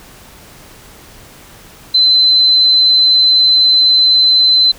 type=tone; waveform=sine; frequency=4056 Hz; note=B7; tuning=45 cents sharp; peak=-6 dBFS; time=1.94-4.72 s; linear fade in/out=10 ms; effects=pink hiss -39 dBFS RMS until 4.78 s